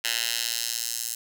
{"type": "tone with high-pass filter sweep", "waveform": "10% pulse", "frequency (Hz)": 116.6, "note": "A#2", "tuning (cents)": 1, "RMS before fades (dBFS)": -29, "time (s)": [0.04, 1.15], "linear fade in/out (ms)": 5, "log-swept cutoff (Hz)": [2600, 7300], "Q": 1.1, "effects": []}